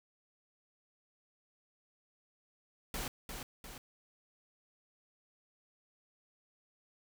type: noise with echo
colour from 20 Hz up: pink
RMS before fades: -39 dBFS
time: 2.94-3.08 s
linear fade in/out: 2 ms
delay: 350 ms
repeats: 2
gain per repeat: -5 dB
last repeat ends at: 3.78 s
effects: none